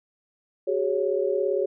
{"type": "chord", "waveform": "sine", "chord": "F# suspended second", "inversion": "none", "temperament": "equal with one note detuned", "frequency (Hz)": [377.6, 415.3, 554.4], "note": ["F#4", "G#4", "C#5"], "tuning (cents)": [35, 0, 0], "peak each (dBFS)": -26, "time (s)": [0.67, 1.66], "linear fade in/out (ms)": 10, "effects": []}